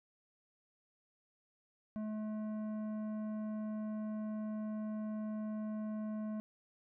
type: tone with tanh clipping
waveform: sine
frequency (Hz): 214.7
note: A3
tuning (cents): -42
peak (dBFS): -39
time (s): 1.96-6.4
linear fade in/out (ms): 0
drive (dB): 11
effects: none